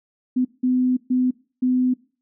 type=tone bursts at uneven times; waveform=sine; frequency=253.1 Hz; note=B3; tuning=43 cents sharp; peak=-16 dBFS; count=4; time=0.36-0.45 / 0.63-0.97 / 1.1-1.31 / 1.62-1.94 s; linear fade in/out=10 ms; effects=noise-tail reverb RT60 0.4 s tail -22 dB re dry